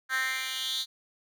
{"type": "tone with high-pass filter sweep", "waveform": "10% pulse", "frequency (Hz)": 261.6, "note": "C4", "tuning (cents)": 0, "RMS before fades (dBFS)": -31, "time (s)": [0.09, 0.86], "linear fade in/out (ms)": 50, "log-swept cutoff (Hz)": [1600, 4000], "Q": 4.8, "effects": []}